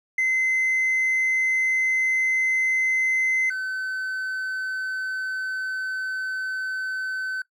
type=tone pair in turn; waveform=triangle; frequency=2057 / 1523.7 Hz; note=C7 / G6; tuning=-30 / -50 cents; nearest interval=perfect fourth; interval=520 cents; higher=first; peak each=-16 / -24 dBFS; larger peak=first; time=0.18-3.5 / 3.5-7.42 s; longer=second; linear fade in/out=5 ms; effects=noise-tail reverb RT60 0.1 s tail -18 dB re dry + tanh soft clip ceiling -15 dBFS